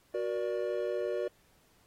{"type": "chord", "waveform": "triangle", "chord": "Gb augmented", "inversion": "none", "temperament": "equal with one note detuned", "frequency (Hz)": [370, 475.4, 587.3], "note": ["Gb4", "Bb4", "D5"], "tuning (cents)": [0, 34, 0], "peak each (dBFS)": -33, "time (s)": [0.14, 1.28], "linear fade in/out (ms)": 5, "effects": ["pink hiss -67 dBFS RMS until 1.86 s", "AAC 48 kbps"]}